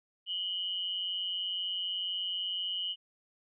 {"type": "tone pair together", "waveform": "sine", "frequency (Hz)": [2915, 3099], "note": ["F#7", "G7"], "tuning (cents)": [-26, -21], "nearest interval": "minor second", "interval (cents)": 105, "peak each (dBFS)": [-34, -36], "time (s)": [0.26, 2.96], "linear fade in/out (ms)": 50, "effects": []}